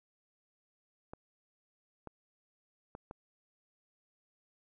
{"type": "clicks", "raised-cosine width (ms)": 1, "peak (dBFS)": -30, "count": 4, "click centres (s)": [1.135, 2.073, 2.951, 3.111], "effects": []}